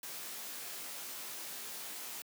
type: noise with comb filter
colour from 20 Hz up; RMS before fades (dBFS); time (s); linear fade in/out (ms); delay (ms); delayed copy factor
white; -44; 0.03-2.22; 2; 18; -0.9
effects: high-pass 200 Hz 12 dB/octave